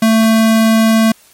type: tone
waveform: square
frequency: 222.7 Hz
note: A3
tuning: 21 cents sharp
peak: -8 dBFS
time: 0.02-1.12 s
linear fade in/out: 5 ms
effects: white hiss -46 dBFS RMS until 1.33 s + MP3 64 kbps